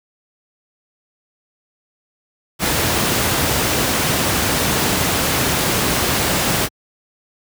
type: noise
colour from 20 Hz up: pink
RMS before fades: -17 dBFS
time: 2.59-6.69 s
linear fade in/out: 50 ms
effects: high-pass 80 Hz 12 dB/octave